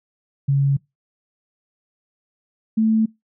sine tone pair in turn, 138.9 / 220.5 Hz, C#3 / A3, +4 / +4 cents, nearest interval minor sixth, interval 800 cents, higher second, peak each -14 / -14 dBFS, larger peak neither, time 0.48-0.77 / 2.77-3.06 s, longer neither, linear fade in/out 10 ms, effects noise-tail reverb RT60 0.2 s tail -24 dB re dry

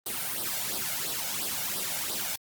white noise with flanger, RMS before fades -32 dBFS, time 0.06-2.36 s, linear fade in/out 5 ms, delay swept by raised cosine 0.21 to 1.41 ms, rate 2.9 Hz, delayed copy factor +0.7, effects high-pass 100 Hz 12 dB/octave + Opus 32 kbps

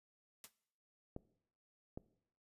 white noise with exponential decay, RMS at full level -48 dBFS, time 0.44-0.52 s, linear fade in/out 1 ms, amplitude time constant 17 ms
clicks, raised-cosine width 2 ms, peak -31 dBFS, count 2, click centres 1.164 / 1.975 s
effects noise-tail reverb RT60 0.7 s tail -20 dB re dry + resampled to 32000 Hz

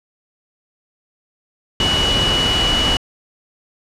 sine tone in noise, 2936 Hz, F#7, 14 cents flat, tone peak -16 dBFS, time 1.8-2.97 s, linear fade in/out 2 ms, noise pink, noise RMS -19 dBFS, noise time 1.8-2.97 s, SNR 0 dB, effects low-pass 6000 Hz 12 dB/octave

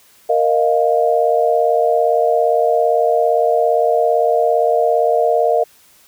sine chord, Bb suspended fourth, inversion none, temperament just, 466.2 / 621.6 / 699.2 Hz, Bb4 / Eb5 / F5, 0 / -2 / +2 cents, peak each -16 dBFS, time 0.29-5.64 s, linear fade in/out 10 ms, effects white hiss -50 dBFS RMS until 6.07 s

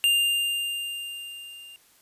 square tone with level ramp, 2800 Hz, F7, 4 cents sharp, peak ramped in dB -18 to -44 dBFS, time 0.04-1.76 s, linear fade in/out 0 ms, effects white hiss -59 dBFS RMS until 2.01 s + resampled to 32000 Hz

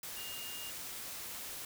sine tone in noise, 2828 Hz, F7, 21 cents sharp, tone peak -46 dBFS, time 0.17-0.7 s, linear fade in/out 2 ms, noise white, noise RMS -44 dBFS, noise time 0.03-1.65 s, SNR -5 dB, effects none

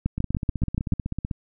two click trains, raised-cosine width 5 ms, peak -10 / -15 dBFS, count 7 / 19, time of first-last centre 0.06-0.923 / 0.18-1.312 s, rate 6.95 / 15.9 Hz, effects none

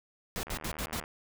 pink noise bursts, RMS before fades -35 dBFS, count 5, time 0.36-0.999 s, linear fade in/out 0 ms, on 71 ms, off 71 ms
click train, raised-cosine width 0.5 ms, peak -28 dBFS, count 45, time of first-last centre 0.47-1.039 s, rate 77.3 Hz
effects none

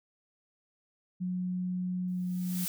sine tone with pitch glide, 181.7 to 180.65 Hz, F#3 to F#3, -31 to -41 cents, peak -30 dBFS, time 1.2-2.66 s, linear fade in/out 20 ms, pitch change -10 cents, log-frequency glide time 2.09-2.24 s
blue noise with exponential growth, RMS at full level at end -33 dBFS, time 2.08-2.68 s, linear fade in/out 0 ms, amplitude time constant 130 ms
effects none

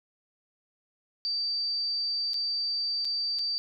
sine tone with dropouts, 4645 Hz, D8, 20 cents flat, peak -27 dBFS, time 1.25-3.58 s, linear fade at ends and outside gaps 0 ms, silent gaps 2.334-2.342 / 3.047-3.052 / 3.387-3.392 s, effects none

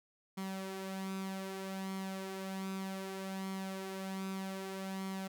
sawtooth tone with flanger, 191.6 Hz, G3, 39 cents flat, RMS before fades -41 dBFS, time 0.37-5.28 s, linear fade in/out 10 ms, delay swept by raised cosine 0.92 to 4.42 ms, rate 0.64 Hz, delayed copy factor +0.5, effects none

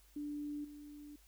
sine tone with level steps, 293.7 Hz, D4, in tune, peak -39 / -49 dBFS, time 0.16-1.16 s, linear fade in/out 5 ms, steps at 0.64 s, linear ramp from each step 10 ms, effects added 50 Hz sine -64 dBFS peak until 1.27 s + white hiss -68 dBFS RMS until 1.27 s

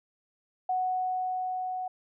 sine tone with level ramp, 740 Hz, F#5, in tune, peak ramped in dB -25 to -31 dBFS, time 0.69-1.88 s, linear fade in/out 5 ms, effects none

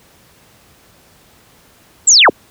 sine linear sweep, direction down, 7902 to 108.1 Hz, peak -4 dBFS, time 2.07-2.3 s, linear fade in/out 10 ms, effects pink hiss -48 dBFS RMS until 2.5 s + high-pass 60 Hz 12 dB/octave

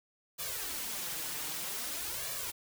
white noise with flanger, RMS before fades -38 dBFS, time 0.38-2.52 s, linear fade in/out 20 ms, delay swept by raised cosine 1.7 to 6.7 ms, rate 0.52 Hz, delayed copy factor +0.8, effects none

